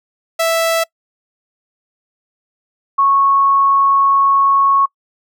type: tone pair in turn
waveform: sawtooth / sine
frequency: 659.3 / 1102.7 Hz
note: E5 / C#6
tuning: 0 / -9 cents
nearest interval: major sixth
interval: 891 cents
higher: second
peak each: -9 dBFS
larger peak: neither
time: 0.39-0.84 / 2.98-4.86 s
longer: second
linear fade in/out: 10 ms
effects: noise-tail reverb RT60 0.1 s tail -25 dB re dry